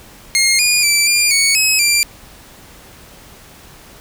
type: tone with pitch steps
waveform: 15% pulse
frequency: 2136 / 2439 / 2332 / 2401 / 2229 / 2559 / 2369 Hz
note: C7 / D#7 / D7 / D7 / C#7 / D#7 / D7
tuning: +35 / -35 / -13 / +38 / +9 / +48 / +14 cents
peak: -4 dBFS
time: 0.35-2.03 s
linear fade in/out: 0 ms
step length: 240 ms
effects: pink hiss -41 dBFS RMS until 4 s